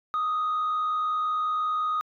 sine tone with frequency modulation, 1244.5 Hz, D#6, in tune, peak -22 dBFS, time 0.14-2.01 s, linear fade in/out 0 ms, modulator 65.6 Hz, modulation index 0.3, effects tanh soft clip ceiling -22 dBFS

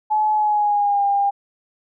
sine tone with pitch glide, 855 to 802.4 Hz, A5 to G5, -50 to +40 cents, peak -15 dBFS, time 0.1-1.31 s, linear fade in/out 20 ms, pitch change -110 cents, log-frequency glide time 0.33-1.04 s, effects none

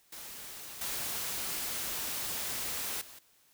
white noise with level steps, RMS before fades -45 / -36 / -51 dBFS, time 0.12-3.19 s, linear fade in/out 5 ms, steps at 0.81 / 3.01 s, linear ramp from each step 5 ms, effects white hiss -66 dBFS RMS until 3.53 s

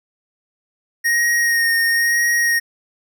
square tone with vibrato, 1864.7 Hz, A#6, in tune, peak -15 dBFS, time 1.04-2.6 s, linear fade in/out 20 ms, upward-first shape sine, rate 1 Hz, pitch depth 20 cents each way, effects none

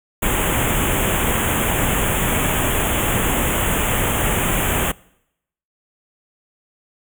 pink band-stop noise, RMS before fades -19 dBFS, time 0.22-4.92 s, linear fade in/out 10 ms, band 3400 to 6700 Hz, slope 96 dB/octave, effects noise-tail reverb RT60 0.8 s tail -24 dB re dry

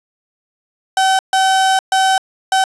35% pulse tone bursts at uneven times, 764 Hz, G5, 45 cents flat, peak -9 dBFS, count 4, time 0.97-1.19 / 1.33-1.79 / 1.92-2.18 / 2.52-2.64 s, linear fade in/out 2 ms, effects resampled to 24000 Hz + 7-bit

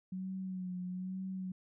sine tone with vibrato, 185 Hz, F#3, in tune, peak -37 dBFS, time 0.12-1.52 s, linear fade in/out 5 ms, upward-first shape sine, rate 1.1 Hz, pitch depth 40 cents each way, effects none

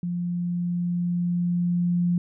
sine tone with level ramp, 175.1 Hz, F3, 5 cents sharp, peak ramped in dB -25 to -19 dBFS, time 0.03-2.18 s, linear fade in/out 2 ms, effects none

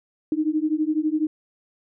sine beating tone pair, 303.4 / 315.4 Hz, D#4 / D#4, -44 / +24 cents, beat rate 12 Hz, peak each -23 dBFS, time 0.32-1.27 s, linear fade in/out 2 ms, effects none

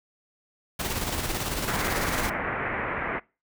pink noise with tremolo, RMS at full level -28 dBFS, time 0.79-2.3 s, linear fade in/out 10 ms, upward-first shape square, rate 18 Hz, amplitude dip 40%
white low-pass noise, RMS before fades -30 dBFS, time 1.67-3.2 s, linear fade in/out 20 ms, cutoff 2200 Hz, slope 48 dB/octave
effects noise-tail reverb RT60 0.3 s tail -23 dB re dry

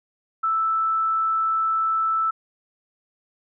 sine tone, 1318.5 Hz, E6, in tune, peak -19 dBFS, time 0.43-2.31 s, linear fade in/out 10 ms, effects none

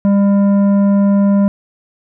triangle tone with tanh clipping, 200 Hz, G3, 35 cents sharp, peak -10 dBFS, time 0.05-1.48 s, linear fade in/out 0 ms, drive 14 dB, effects none

